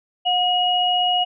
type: tone pair together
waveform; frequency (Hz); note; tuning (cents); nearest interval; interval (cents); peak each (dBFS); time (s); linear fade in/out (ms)
sine; 723 / 2892; F#5 / F#7; -40 / -40; 2 octaves; 2400; -19; 0.25-1.25; 20
effects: none